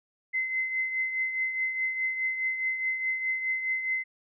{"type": "tone with tremolo", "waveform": "sine", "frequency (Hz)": 2056, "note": "C7", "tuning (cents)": -31, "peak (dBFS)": -24, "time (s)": [0.33, 4.04], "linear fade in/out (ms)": 20, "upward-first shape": "triangle", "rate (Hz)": 4.8, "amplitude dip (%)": 60, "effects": []}